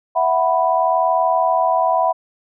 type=chord; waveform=sine; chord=E suspended second; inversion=none; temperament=equal; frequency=659.3 / 740 / 987.8 Hz; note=E5 / F#5 / B5; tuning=0 / 0 / 0 cents; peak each=-18 dBFS; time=0.15-2.13 s; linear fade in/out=20 ms; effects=none